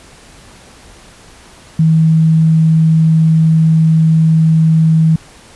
sine tone, 160.3 Hz, E3, 48 cents flat, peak -6 dBFS, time 1.79-5.16 s, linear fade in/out 5 ms, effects pink hiss -40 dBFS RMS until 5.55 s + resampled to 24000 Hz

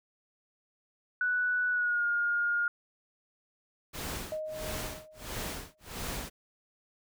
sine tone with pitch glide, 1480 to 1420.5 Hz, F#6 to F6, 0 to +29 cents, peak -26 dBFS, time 1.21-2.68 s, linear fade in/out 2 ms, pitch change -71 cents, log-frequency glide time 1.7-2.05 s
pink noise with tremolo, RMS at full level -36 dBFS, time 3.93-6.3 s, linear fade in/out 20 ms, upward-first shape sine, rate 1.5 Hz, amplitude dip 100%
sine tone with exponential decay, 622.3 Hz, D#5, in tune, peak -31 dBFS, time 4.32-5.89 s, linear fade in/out 1 ms, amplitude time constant 340 ms
effects none

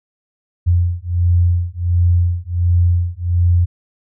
sine beating tone pair, 86.8 / 88.2 Hz, F2 / F2, -10 / +18 cents, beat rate 1.4 Hz, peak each -15 dBFS, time 0.66-3.66 s, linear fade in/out 20 ms, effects none

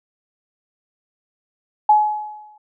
sine tone with exponential decay, 847 Hz, G#5, 34 cents sharp, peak -7 dBFS, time 1.89-2.58 s, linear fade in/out 5 ms, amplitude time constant 150 ms, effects none

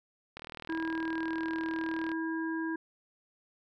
click train, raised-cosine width 0.3 ms, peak -26 dBFS, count 70, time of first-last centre 0.37-2.117 s, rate 39.5 Hz
harmonic tone, 324.5 Hz, E4, 27 cents flat, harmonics 1 / 3 / 5, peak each -32 / -42 / -39 dBFS, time 0.69-2.76 s, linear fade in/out 5 ms
effects none

